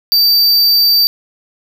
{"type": "tone", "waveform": "square", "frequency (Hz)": 4644, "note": "D8", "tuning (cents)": -20, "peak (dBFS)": -8, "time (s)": [0.12, 1.07], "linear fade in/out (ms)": 0, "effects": []}